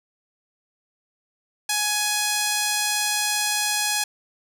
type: tone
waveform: 5% pulse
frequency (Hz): 837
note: G#5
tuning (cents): +13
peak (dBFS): -9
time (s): 1.69-4.04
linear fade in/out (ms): 5
effects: none